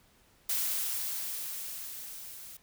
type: noise with level ramp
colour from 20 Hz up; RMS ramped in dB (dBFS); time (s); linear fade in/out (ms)
blue; -30 to -47; 0.49-2.57; 5
effects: pink hiss -64 dBFS RMS until 2.62 s